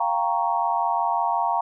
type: chord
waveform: sine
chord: G half-diminished seventh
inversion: third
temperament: equal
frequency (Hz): 698.5 / 784 / 932.3 / 1108.7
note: F5 / G5 / Bb5 / Db6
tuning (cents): 0 / 0 / 0 / 0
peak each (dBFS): -26 / -27 / -23 / -29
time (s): 0-1.61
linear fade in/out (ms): 5
effects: none